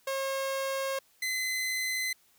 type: tone pair in turn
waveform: sawtooth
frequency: 540 / 2039 Hz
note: C#5 / C7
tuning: -45 / -45 cents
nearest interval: octave + major seventh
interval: 2300 cents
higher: second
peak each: -26 / -26 dBFS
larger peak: neither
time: 0.07-0.99 / 1.22-2.13 s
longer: first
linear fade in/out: 5 ms
effects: white hiss -65 dBFS RMS until 2.38 s